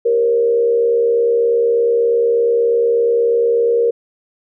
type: tone with frequency modulation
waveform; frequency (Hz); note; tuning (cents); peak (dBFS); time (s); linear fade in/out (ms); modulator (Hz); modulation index
sine; 468.3; A#4; +8; -11; 0.05-3.91; 10; 71.6; 0.53
effects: none